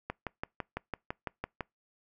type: click train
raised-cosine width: 0.5 ms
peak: -19 dBFS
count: 10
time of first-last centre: 0.1-1.608 s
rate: 5.97 Hz
effects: noise-tail reverb RT60 0.2 s tail -26 dB re dry